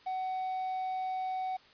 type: tone with quantisation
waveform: triangle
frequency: 750 Hz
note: F#5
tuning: 23 cents sharp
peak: -30 dBFS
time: 0.06-1.57 s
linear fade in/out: 10 ms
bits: 9
effects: white hiss -59 dBFS RMS until 1.73 s + resampled to 11025 Hz